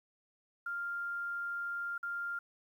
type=tone with dropouts; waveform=sine; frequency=1396.9 Hz; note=F6; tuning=in tune; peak=-35 dBFS; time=0.66-2.39 s; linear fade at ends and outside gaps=5 ms; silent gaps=1.98-2.029 s; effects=11-bit